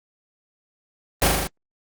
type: noise with echo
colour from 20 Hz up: pink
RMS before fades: -17 dBFS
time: 1.22-1.27 s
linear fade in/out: 0 ms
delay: 40 ms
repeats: 5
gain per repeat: -2 dB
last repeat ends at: 1.47 s
effects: Opus 24 kbps